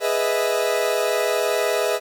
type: chord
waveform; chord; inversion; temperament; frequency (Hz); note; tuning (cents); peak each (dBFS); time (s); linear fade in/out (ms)
40% pulse; E major seventh; first; equal with one note detuned; 415.3 / 493.9 / 619.7 / 659.3; G#4 / B4 / D#5 / E5; 0 / 0 / -7 / 0; -24; 0-2; 50
effects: 9-bit